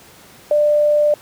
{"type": "tone", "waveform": "sine", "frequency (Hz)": 594, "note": "D5", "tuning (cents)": 20, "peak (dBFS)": -11, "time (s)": [0.51, 1.14], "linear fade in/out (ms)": 2, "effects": ["pink hiss -44 dBFS RMS until 1.21 s", "high-pass 100 Hz 12 dB/octave"]}